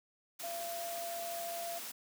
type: tone in noise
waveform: sine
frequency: 683 Hz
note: F5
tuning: 39 cents flat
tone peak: -39 dBFS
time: 0.43-1.79 s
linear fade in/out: 10 ms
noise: white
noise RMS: -44 dBFS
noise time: 0.39-1.92 s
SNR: +2 dB
effects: high-pass 200 Hz 12 dB/octave